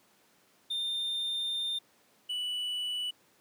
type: tone pair in turn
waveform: triangle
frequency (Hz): 3615 / 2961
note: A7 / F#7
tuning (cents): +46 / +1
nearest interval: minor third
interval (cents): 345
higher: first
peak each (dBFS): -29 / -30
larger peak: first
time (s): 0.7-1.79 / 2.29-3.11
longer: first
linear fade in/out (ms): 10
effects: pink hiss -65 dBFS RMS until 3.4 s + high-pass 200 Hz 12 dB/octave